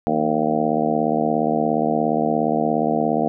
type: harmonic tone with a mistuned harmonic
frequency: 77.1 Hz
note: D#2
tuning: 15 cents flat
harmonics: 2 / 3 / 4 / 5 / 6 / 7 / 8 / 9 / 10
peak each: -30 / -23 / -25 / -32 / -25 / -28 / -29 / -23 / -27 dBFS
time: 0.07-3.28 s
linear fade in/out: 0 ms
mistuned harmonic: 2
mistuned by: +86 cents
effects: none